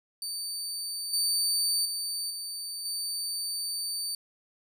25% pulse tone with level steps, 4589 Hz, D8, 41 cents flat, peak -28 / -20 / -26 / -30 / -26 dBFS, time 0.22-4.15 s, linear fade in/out 2 ms, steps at 1.13 / 1.85 / 2.3 / 2.85 s, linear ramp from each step 5 ms, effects none

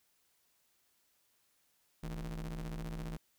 40% pulse ring-modulated tone, 61.74 Hz, B1, in tune, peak -35 dBFS, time 2.03-3.17 s, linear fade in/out 5 ms, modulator 100 Hz, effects white hiss -74 dBFS RMS until 3.38 s

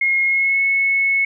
sine tone with pitch glide, 2152 to 2197 Hz, C7 to C#7, +48 to -16 cents, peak -14 dBFS, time 0.01-1.25 s, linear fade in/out 5 ms, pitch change +36 cents, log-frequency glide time 0.25-0.61 s, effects none

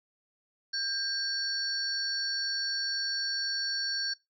sine tone cluster, 1596 / 4462 / 5580 Hz, G6 / C#8 / F8, +31 / +11 / -2 cents, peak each -36 / -31 / -38 dBFS, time 0.73-4.14 s, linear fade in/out 10 ms, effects noise-tail reverb RT60 0.2 s tail -21 dB re dry

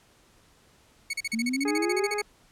sawtooth tone bursts, 2217 Hz, C#7, in tune, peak -24 dBFS, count 16, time 1.1-2.214 s, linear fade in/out 5 ms, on 34 ms, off 38 ms
sine exponential sweep, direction up, 218.7 to 423.3 Hz, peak -26 dBFS, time 1.33-2.12 s, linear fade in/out 10 ms
harmonic tone, 415.3 Hz, G#4, in tune, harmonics 1 / 2 / 3 / 4 / 5 / 6, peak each -29 / -35 / -39 / -41 / -43 / -45 dBFS, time 1.65-2.22 s, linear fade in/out 5 ms
effects pink hiss -60 dBFS RMS until 2.51 s + low-pass 11000 Hz 12 dB/octave

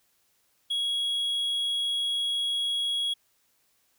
triangle tone, 3322 Hz, G#7, in tune, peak -24 dBFS, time 0.7-3.14 s, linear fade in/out 10 ms, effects white hiss -69 dBFS RMS until 3.98 s

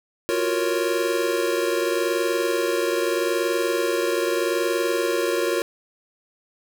square chord, Gb major seventh, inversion third, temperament equal, 349.2 / 370 / 466.2 / 554.4 Hz, F4 / Gb4 / Bb4 / Db5, 0 / 0 / 0 / 0 cents, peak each -26 / -29 / -26 / -28 dBFS, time 0.29-5.62 s, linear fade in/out 0 ms, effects none

